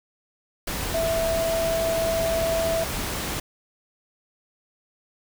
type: tone in noise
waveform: sine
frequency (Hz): 659.3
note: E5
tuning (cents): 0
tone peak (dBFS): -22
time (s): 0.94-2.84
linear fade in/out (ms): 5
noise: pink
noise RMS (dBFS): -29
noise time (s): 0.67-3.4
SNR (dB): +4
effects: none